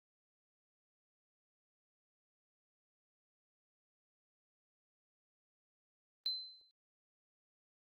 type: tone with exponential decay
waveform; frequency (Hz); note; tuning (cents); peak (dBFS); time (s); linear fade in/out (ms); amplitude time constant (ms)
sine; 4070; C8; -49; -31; 6.26-6.71; 0; 97
effects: tanh soft clip ceiling -28 dBFS + Opus 32 kbps